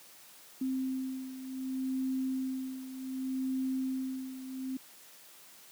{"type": "beating tone pair", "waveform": "sine", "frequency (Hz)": [261.6, 262.26], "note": ["C4", "C4"], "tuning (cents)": [0, 4], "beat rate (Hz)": 0.66, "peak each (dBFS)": [-33, -38], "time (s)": [0.61, 4.77], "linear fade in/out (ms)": 5, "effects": ["white hiss -55 dBFS RMS until 5.71 s", "high-pass 150 Hz 12 dB/octave"]}